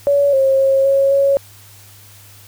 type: tone with pitch steps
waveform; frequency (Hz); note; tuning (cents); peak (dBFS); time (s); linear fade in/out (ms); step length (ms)
sine; 567 / 537 / 540 / 548 / 554; C#5 / C5 / C#5 / C#5 / C#5; +39 / +45 / -45 / -20 / -1; -10; 0.07-1.37; 0; 260
effects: added 101 Hz sine -44 dBFS peak until 2.47 s + white hiss -44 dBFS RMS until 2.47 s